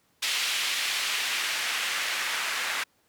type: noise with band-pass filter sweep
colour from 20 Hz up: white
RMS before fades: -29 dBFS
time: 0.22-2.84 s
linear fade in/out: 10 ms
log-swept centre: 2900 to 1700 Hz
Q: 1.2
effects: pink hiss -67 dBFS RMS until 3.08 s + high-pass 100 Hz 12 dB/octave